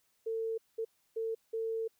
sine tone bursts at uneven times, 450 Hz, A4, 39 cents sharp, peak -32 dBFS, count 4, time 0.26-0.58 / 0.78-0.85 / 1.16-1.35 / 1.53-1.88 s, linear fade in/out 10 ms, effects white hiss -74 dBFS RMS until 1.99 s

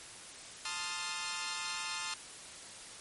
10% pulse chord, F dominant seventh, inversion first, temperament equal with one note detuned, 880 / 1046.5 / 1240.9 / 1396.9 Hz, A5 / C6 / Eb6 / F6, 0 / 0 / -5 / 0 cents, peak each -34 dBFS, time 0.65-2.14 s, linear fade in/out 2 ms, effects white hiss -49 dBFS RMS until 3 s + MP3 48 kbps

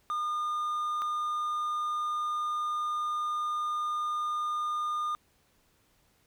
triangle tone pair in turn, 1215 / 1215 Hz, D#6 / D#6, -42 / -42 cents, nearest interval unison, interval 0 cents, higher neither, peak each -27 / -27 dBFS, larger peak neither, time 0.1-1.02 / 1.02-5.15 s, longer second, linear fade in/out 0 ms, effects pink hiss -68 dBFS RMS until 6.26 s

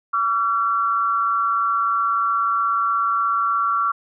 sine tone pair together, 1145 / 1361.6 Hz, D6 / F6, -44 / -44 cents, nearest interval minor third, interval 300 cents, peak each -20 dBFS, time 0.13-3.92 s, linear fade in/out 10 ms, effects none

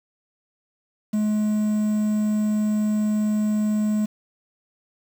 triangle tone with quantisation, 212.3 Hz, G#3, 38 cents sharp, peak -17 dBFS, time 1.13-4.06 s, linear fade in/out 10 ms, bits 7, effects none

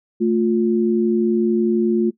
sine tone pair together, 221.8 / 353 Hz, A3 / F4, +14 / +19 cents, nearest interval minor sixth, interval 805 cents, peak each -17 dBFS, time 0.2-2.11 s, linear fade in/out 20 ms, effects noise-tail reverb RT60 0.1 s tail -18 dB re dry

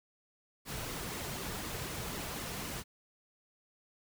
pink noise with flanger, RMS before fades -40 dBFS, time 0.65-2.84 s, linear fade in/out 50 ms, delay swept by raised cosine 1.2 to 3.8 ms, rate 4 Hz, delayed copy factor -0.5, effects none

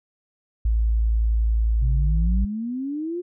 sine tone, 55.5 Hz, A1, 16 cents sharp, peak -17 dBFS, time 0.65-2.45 s, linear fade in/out 5 ms
sine exponential sweep, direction up, 122.4 to 362 Hz, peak -25 dBFS, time 1.81-3.22 s, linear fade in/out 20 ms
effects none

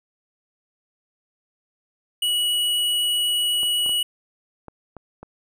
square tone, 2927 Hz, F#7, 19 cents flat, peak -20 dBFS, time 2.22-4.03 s, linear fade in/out 5 ms
clicks, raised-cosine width 1 ms, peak -24 dBFS, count 6, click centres 3.632 / 3.862 / 3.894 / 4.683 / 4.967 / 5.23 s
effects none

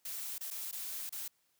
blue noise with dropouts, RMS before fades -41 dBFS, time 0.05-1.28 s, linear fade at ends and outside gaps 5 ms, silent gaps 0.382-0.408 / 0.504-0.51 / 0.714-0.726 / 1.094-1.124 s, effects white hiss -75 dBFS RMS until 1.59 s + high-pass 60 Hz 12 dB/octave

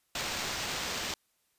white noise with sample-and-hold, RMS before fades -35 dBFS, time 0.15-1.14 s, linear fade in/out 2 ms, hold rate 11025 Hz, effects white hiss -74 dBFS RMS until 1.58 s + resampled to 32000 Hz

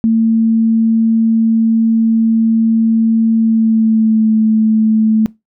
sine tone with pitch glide, 225.1 to 218.9 Hz, A3 to A3, +40 to -9 cents, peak -8 dBFS, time 0.04-5.26 s, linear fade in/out 0 ms, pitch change -49 cents, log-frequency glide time 3.35-4.3 s, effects noise-tail reverb RT60 0.2 s tail -21 dB re dry

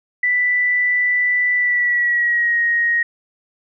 sine tone with pitch glide, 1979 to 1877.7 Hz, B6 to A#6, +3 to +12 cents, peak -14 dBFS, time 0.23-3.03 s, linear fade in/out 5 ms, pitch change -91 cents, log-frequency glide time 1.55-2.6 s, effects none

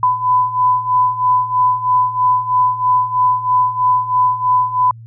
sine beating tone pair, 1000 / 1003.1 Hz, B5 / B5, +21 / +27 cents, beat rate 3.1 Hz, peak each -17 / -13 dBFS, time 0.03-4.91 s, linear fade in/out 2 ms, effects added 114 Hz sine -33 dBFS peak until 5.06 s

